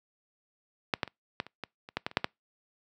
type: clicks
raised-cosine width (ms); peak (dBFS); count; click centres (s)
0.3; -9 / -11 / -27 / -14 / -29 / -20 / -28 / -13 / -14 / -29 / -6 / -11; 12; 0.938 / 1.032 / 1.077 / 1.401 / 1.466 / 1.637 / 1.889 / 1.97 / 2.065 / 2.114 / 2.171 / 2.244
effects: noise-tail reverb RT60 0.2 s tail -26 dB re dry + high-pass 100 Hz 12 dB/octave